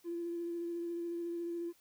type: tone with vibrato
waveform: triangle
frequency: 341.6 Hz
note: F4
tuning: 38 cents flat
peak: -32 dBFS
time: 0.04-1.73 s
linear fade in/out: 50 ms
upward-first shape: sine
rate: 14 Hz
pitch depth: 16 cents each way
effects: tanh soft clip ceiling -34 dBFS + white hiss -68 dBFS RMS until 1.8 s